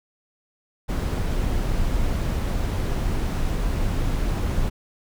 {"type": "noise", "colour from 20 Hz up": "brown", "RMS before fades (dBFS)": -23, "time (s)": [0.88, 4.7], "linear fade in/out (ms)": 20, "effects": []}